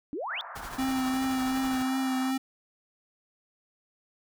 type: exponential sweep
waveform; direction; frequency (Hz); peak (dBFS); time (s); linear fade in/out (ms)
sine; up; 264 to 3708; -31; 0.13-0.41; 0
type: band-pass noise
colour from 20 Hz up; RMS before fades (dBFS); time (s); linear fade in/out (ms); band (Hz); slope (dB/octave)
pink; -42; 0.29-2.32; 20; 690 to 1700; 48
type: noise with tremolo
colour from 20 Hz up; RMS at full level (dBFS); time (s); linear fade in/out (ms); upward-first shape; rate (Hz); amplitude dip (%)
pink; -40; 0.55-1.83; 10; triangle; 12; 65
type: tone with vibrato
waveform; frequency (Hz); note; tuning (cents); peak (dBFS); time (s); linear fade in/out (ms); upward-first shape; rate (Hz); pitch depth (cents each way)
square; 261.7; C4; 0; -27; 0.78-2.38; 10; triangle; 2.7; 24
effects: none